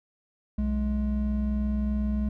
triangle tone pair together, 62.58 / 210.5 Hz, B1 / G#3, +24 / +24 cents, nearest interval octave + major sixth, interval 2100 cents, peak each -25 dBFS, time 0.58-2.29 s, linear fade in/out 5 ms, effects none

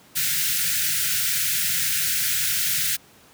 white band-stop noise, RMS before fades -23 dBFS, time 0.15-2.97 s, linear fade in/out 20 ms, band 180 to 1400 Hz, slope 96 dB/octave, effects pink hiss -52 dBFS RMS until 3.33 s + high-pass 100 Hz 12 dB/octave

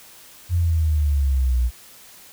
sine exponential sweep, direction down, 88.9 to 58.9 Hz, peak -16 dBFS, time 0.49-1.71 s, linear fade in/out 50 ms, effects white hiss -46 dBFS RMS until 2.32 s

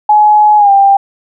sine tone with pitch glide, 844 to 792 Hz, G#5 to G5, +28 to +18 cents, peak -3 dBFS, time 0.09-0.97 s, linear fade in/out 5 ms, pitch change -110 cents, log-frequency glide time 0.57-0.71 s, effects none

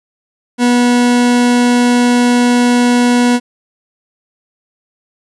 40% pulse tone, 243.5 Hz, B3, 24 cents flat, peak -7 dBFS, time 0.58-3.4 s, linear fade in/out 50 ms, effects resampled to 24000 Hz + 8-bit

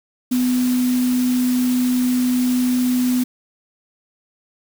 sine tone in noise, 250 Hz, B3, 21 cents sharp, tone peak -15 dBFS, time 0.31-3.24 s, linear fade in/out 10 ms, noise white, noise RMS -31 dBFS, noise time 0.31-3.24 s, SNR +13 dB, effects none

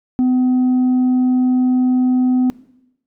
sine tone, 253.3 Hz, B3, 44 cents sharp, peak -9 dBFS, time 0.19-2.5 s, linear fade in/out 0 ms, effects noise-tail reverb RT60 0.9 s tail -21 dB re dry + tanh soft clip ceiling -11 dBFS

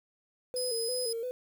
sine tone with vibrato, 479.7 Hz, A#4, 50 cents sharp, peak -32 dBFS, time 0.54-1.31 s, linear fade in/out 0 ms, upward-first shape square, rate 2.9 Hz, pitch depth 77 cents each way
25% pulse tone, 5030 Hz, D#8, 18 cents sharp, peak -28 dBFS, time 0.56-1.13 s, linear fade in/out 5 ms
effects 9-bit

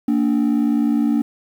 triangle ring-modulated tone, 260 Hz, C4, 11 cents flat, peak -9 dBFS, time 0.08-1.22 s, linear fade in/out 2 ms, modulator 29.9 Hz, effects tanh soft clip ceiling -7 dBFS + 8-bit

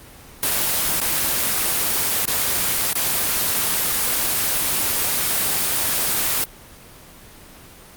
white noise with dropouts, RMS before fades -20 dBFS, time 0.43-6.44 s, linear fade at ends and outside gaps 0 ms, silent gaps 1.001-1.015 / 2.254-2.277 / 2.93-2.954 s, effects pink hiss -43 dBFS RMS until 7.96 s + Opus 24 kbps

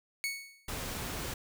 sawtooth tone with exponential decay, 2217 Hz, C#7, in tune, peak -26 dBFS, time 0.24-0.7 s, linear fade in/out 0 ms, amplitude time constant 100 ms
pink noise, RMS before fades -38 dBFS, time 0.68-1.34 s, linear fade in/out 5 ms
effects none

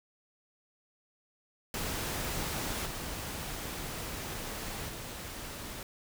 pink noise with level steps, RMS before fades -35 / -39 / -42 dBFS, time 1.74-5.83 s, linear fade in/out 2 ms, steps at 2.85 / 4.88 s, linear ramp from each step 20 ms, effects none

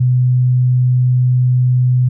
sine tone, 125.8 Hz, B2, 32 cents sharp, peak -9 dBFS, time 0-2.09 s, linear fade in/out 10 ms, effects none

